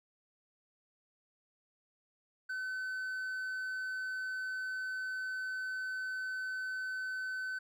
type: tone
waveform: triangle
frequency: 1519 Hz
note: F#6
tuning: 45 cents sharp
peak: -34 dBFS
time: 2.49-7.59 s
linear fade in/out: 10 ms
effects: none